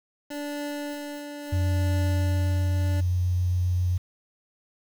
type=tone with tremolo; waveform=25% pulse; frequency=291.1 Hz; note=D4; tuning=15 cents flat; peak=-26 dBFS; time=0.3-3.01 s; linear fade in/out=10 ms; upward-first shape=triangle; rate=0.73 Hz; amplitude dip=50%
type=tone with vibrato; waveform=sine; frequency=90 Hz; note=F#2; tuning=47 cents flat; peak=-21 dBFS; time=1.52-3.98 s; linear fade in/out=10 ms; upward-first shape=sine; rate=7.5 Hz; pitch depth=10 cents each way
effects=8-bit